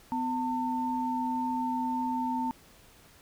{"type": "tone pair together", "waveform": "sine", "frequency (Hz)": [252.3, 899.1], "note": ["B3", "A5"], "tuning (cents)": [37, 37], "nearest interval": "octave + minor seventh", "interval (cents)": 2200, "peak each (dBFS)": [-31, -30], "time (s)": [0.12, 2.51], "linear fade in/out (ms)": 0, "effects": ["pink hiss -57 dBFS RMS until 3.21 s"]}